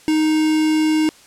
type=tone with quantisation; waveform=triangle; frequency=311.1 Hz; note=D#4; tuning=in tune; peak=-12 dBFS; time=0.08-1.09 s; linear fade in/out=0 ms; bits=4; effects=white hiss -47 dBFS RMS until 1.26 s + low-pass 9000 Hz 12 dB/octave